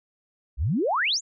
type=exponential sweep; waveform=sine; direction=up; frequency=53.9 to 7500 Hz; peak=-21 dBFS; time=0.57-1.21 s; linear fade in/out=50 ms; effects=none